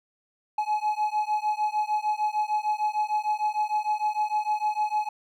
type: beating tone pair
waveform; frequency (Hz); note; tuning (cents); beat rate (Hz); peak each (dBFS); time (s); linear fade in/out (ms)
triangle; 845 / 851.6; G#5 / G#5; +30 / +43; 6.6; -25; 0.58-5.09; 5
effects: none